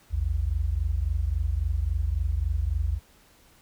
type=tone pair together; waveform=sine; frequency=57.06 / 80.7 Hz; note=A#1 / E2; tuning=-36 / -36 cents; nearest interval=tritone; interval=600 cents; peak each=-26 dBFS; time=0.1-3 s; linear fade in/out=50 ms; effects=pink hiss -58 dBFS RMS until 3.61 s